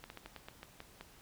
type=slowing click train; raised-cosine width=0.3 ms; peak=-30 dBFS; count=9; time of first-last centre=0.04-1.01 s; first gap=61 ms; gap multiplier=1.19; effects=pink hiss -60 dBFS RMS until 1.21 s